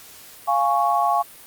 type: chord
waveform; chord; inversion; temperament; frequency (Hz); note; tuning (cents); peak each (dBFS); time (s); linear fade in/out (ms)
sine; Db major; first; equal; 698.5 / 830.6 / 1108.7; F5 / Ab5 / Db6; 0 / 0 / 0; -21; 0.47-1.23; 20
effects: white hiss -44 dBFS RMS until 1.46 s + Opus 48 kbps